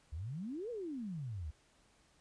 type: exponential two-way sweep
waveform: sine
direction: up then down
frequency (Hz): 69.4 to 499.8 to 69.4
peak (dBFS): -39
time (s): 0.12-1.51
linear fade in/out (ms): 10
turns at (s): 0.7
effects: pink hiss -69 dBFS RMS until 2.2 s + resampled to 22050 Hz